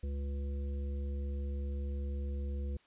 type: harmonic tone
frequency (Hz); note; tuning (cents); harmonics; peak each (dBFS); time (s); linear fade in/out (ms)
70.2; C#2; +22; 1 / 3 / 5 / 7; -34 / -47 / -52 / -51; 0.03-2.77; 5
effects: white hiss -67 dBFS RMS until 2.86 s + resampled to 8000 Hz